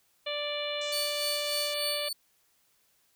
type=harmonic tone; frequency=587.3 Hz; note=D5; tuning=in tune; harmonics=1 / 2 / 3 / 4 / 5 / 6 / 7; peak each=-34 / -43 / -45 / -39 / -38 / -38 / -43 dBFS; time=0.26-2.09 s; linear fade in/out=10 ms
type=band-pass noise; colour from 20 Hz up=white; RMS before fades=-46 dBFS; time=0.81-1.74 s; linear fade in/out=5 ms; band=4700 to 7900 Hz; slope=96 dB/octave
type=tone with tremolo; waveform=sawtooth; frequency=4468 Hz; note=C#8; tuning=13 cents sharp; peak=-27 dBFS; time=0.92-2.13 s; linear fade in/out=5 ms; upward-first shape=sine; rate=3.4 Hz; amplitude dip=60%
effects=white hiss -69 dBFS RMS until 3.15 s